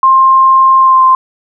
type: tone with pitch glide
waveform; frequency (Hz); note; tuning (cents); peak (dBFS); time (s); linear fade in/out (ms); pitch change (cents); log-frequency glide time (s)
sine; 1058 to 1044; C6 to C6; +19 to -4; -3; 0.03-1.15; 2; -23; 0.78-1.03
effects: none